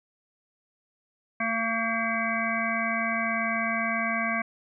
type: harmonic tone with a mistuned harmonic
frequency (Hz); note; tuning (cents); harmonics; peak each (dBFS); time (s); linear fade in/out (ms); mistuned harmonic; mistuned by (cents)
227.3; A#3; -43; 1 / 3 / 5 / 7 / 9 / 10; -32 / -32 / -32 / -32 / -32 / -32; 1.4-4.42; 5; 1; -16
effects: none